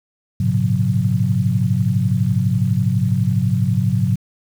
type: tone cluster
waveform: sine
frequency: 103.6 / 115.7 / 135.5 / 181.4 Hz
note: G#2 / A#2 / C#3 / F#3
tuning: -4 / -13 / -39 / -34 cents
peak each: -20 dBFS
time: 0.4-4.16 s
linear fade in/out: 5 ms
effects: 7-bit